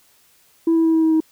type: tone with pitch steps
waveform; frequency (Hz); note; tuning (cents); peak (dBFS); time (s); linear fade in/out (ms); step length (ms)
sine; 329.5 / 327 / 324.6 / 322.2 / 319.8 / 317.4; E4 / E4 / E4 / E4 / D#4 / D#4; -1 / -14 / -27 / -39 / +48 / +35; -11; 0.67-1.204; 5; 89
effects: tanh soft clip ceiling -11 dBFS + white hiss -56 dBFS RMS until 1.31 s